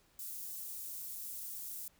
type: high-pass noise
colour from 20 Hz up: white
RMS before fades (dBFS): -44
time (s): 0.19-1.88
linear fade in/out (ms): 2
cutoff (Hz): 9200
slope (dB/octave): 12
effects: pink hiss -69 dBFS RMS until 1.99 s